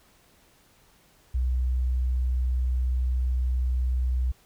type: tone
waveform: sine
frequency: 62.8 Hz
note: B1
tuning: 30 cents sharp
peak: -22 dBFS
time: 1.34-4.32 s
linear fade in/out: 10 ms
effects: pink hiss -60 dBFS RMS until 4.45 s